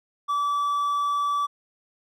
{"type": "tone", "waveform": "triangle", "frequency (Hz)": 1154, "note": "D6", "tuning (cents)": -31, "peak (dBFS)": -20, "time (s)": [0.28, 1.47], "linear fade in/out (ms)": 20, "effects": []}